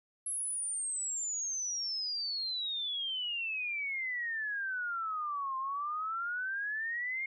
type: exponential two-way sweep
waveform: sine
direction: down then up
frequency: 11060 to 1046.5 to 2155 Hz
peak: -33 dBFS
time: 0.26-7.26 s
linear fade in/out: 5 ms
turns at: 5.57 s
effects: none